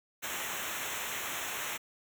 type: noise with comb filter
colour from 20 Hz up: pink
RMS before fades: -37 dBFS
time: 0.22-1.78 s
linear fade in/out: 20 ms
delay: 0.21 ms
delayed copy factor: -0.95
effects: none